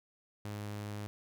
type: tone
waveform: sawtooth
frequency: 103.83 Hz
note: G#2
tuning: in tune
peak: -35 dBFS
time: 0.45-1.07 s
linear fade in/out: 0 ms
effects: none